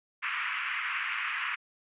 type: band-pass noise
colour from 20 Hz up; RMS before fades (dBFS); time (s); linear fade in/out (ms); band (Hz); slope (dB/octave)
white; -33; 0.22-1.56; 20; 1100 to 2700; 48
effects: resampled to 8000 Hz